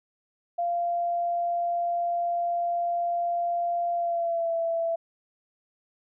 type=tone with pitch glide; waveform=sine; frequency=692 to 666.5 Hz; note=F5 to E5; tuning=-16 to +19 cents; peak=-24 dBFS; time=0.58-4.96 s; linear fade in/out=10 ms; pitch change=-65 cents; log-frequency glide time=3.94-4.53 s; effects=none